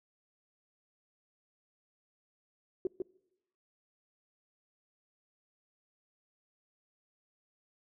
sine tone with echo, 370 Hz, F#4, in tune, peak -28 dBFS, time 2.85-2.87 s, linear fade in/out 2 ms, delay 150 ms, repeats 1, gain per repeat -3 dB, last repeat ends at 3.02 s, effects noise-tail reverb RT60 0.9 s tail -24 dB re dry

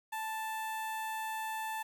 sawtooth tone with notch filter, 880 Hz, A5, in tune, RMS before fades -38 dBFS, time 0.12-1.83 s, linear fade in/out 10 ms, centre 5000 Hz, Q 1.1, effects 10-bit

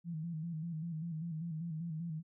sine tone with vibrato, 163.3 Hz, E3, 16 cents flat, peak -37 dBFS, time 0.04-2.23 s, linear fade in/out 50 ms, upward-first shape square, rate 5.1 Hz, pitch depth 71 cents each way, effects none

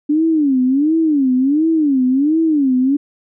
sine tone with vibrato, 287.4 Hz, D4, 37 cents flat, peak -11 dBFS, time 0.09-2.97 s, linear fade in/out 10 ms, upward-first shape sine, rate 1.4 Hz, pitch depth 220 cents each way, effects none

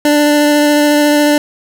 25% pulse tone with vibrato, 295 Hz, D4, 8 cents sharp, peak -4 dBFS, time 0.05-1.38 s, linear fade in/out 2 ms, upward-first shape sine, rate 14 Hz, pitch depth 10 cents each way, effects none

